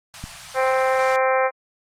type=band-stop noise; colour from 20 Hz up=white; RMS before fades=-34 dBFS; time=0.14-1.16 s; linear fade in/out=0 ms; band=180 to 630 Hz; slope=48 dB/octave
type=click; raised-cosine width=5 ms; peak=-19 dBFS; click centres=0.24 s
type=harmonic tone; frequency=261.6 Hz; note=C4; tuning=in tune; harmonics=2 / 3 / 4 / 5 / 6 / 7 / 8 / 9; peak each=-19 / -23 / -25 / -27 / -29 / -30 / -31 / -32 dBFS; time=0.54-1.51 s; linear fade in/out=50 ms
effects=low-pass 7000 Hz 12 dB/octave + Opus 24 kbps